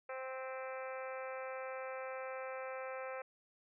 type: harmonic tone with a mistuned harmonic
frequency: 261.6 Hz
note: C4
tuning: in tune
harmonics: 2 / 3 / 4 / 5 / 6 / 7 / 8 / 9 / 10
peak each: -43 / -50 / -52 / -50 / -53 / -56 / -56 / -54 / -60 dBFS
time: 0.09-3.22 s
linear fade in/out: 5 ms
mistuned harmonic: 8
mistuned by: -31 cents
effects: none